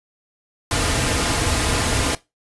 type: noise with comb filter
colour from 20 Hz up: pink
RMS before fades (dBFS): -20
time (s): 0.71-2.15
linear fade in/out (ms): 2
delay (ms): 5.3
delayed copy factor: -0.5
effects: noise-tail reverb RT60 0.2 s tail -18 dB re dry + resampled to 24000 Hz